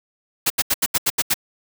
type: noise bursts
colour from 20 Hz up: white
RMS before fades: -18 dBFS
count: 8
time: 0.46-1.342 s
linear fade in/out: 10 ms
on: 42 ms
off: 78 ms
effects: none